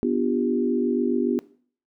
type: chord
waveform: sine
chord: G dominant seventh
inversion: first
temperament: equal with one note detuned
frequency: 246.9 / 293.7 / 349.2 / 396.8 Hz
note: B3 / D4 / F4 / G4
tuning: 0 / 0 / 0 / +21 cents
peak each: -23 / -28 / -26 / -27 dBFS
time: 0.03-1.39 s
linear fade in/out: 0 ms
effects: noise-tail reverb RT60 0.5 s tail -20 dB re dry